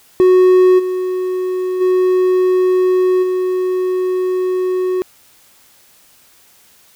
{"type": "tone with level steps", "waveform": "triangle", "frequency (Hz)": 368.4, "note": "F#4", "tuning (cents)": -7, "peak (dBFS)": [-4, -14, -8, -12], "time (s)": [0.2, 5.02], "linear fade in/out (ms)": 0, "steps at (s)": [0.78, 1.8, 3.22], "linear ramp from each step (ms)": 20, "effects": ["white hiss -49 dBFS RMS until 6.95 s"]}